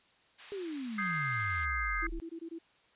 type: high-pass noise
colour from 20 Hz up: pink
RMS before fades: -50 dBFS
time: 0.38-1.66 s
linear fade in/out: 20 ms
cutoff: 1600 Hz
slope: 12 dB/octave
type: exponential sweep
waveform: sine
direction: down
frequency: 415.3 to 32.6 Hz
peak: -36 dBFS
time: 0.52-2.2 s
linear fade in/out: 0 ms
type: chord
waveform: sine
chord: Ab major seventh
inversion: second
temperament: equal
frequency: 1244.5 / 1568 / 1661.2 / 2093 Hz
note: Eb6 / G6 / Ab6 / C7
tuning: 0 / 0 / 0 / 0 cents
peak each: -36 / -39 / -40 / -35 dBFS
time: 0.98-2.07 s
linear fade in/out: 5 ms
type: tone bursts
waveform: sine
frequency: 330.9 Hz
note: E4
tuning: 7 cents sharp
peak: -39 dBFS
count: 6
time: 2.02-2.588 s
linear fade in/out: 10 ms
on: 78 ms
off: 20 ms
effects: white hiss -66 dBFS RMS until 2.95 s + resampled to 8000 Hz